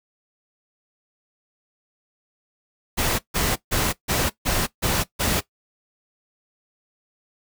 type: noise bursts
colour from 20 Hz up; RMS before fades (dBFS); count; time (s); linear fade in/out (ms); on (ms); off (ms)
pink; -22; 7; 2.97-5.41; 20; 220; 150
effects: noise-tail reverb RT60 0.1 s tail -17 dB re dry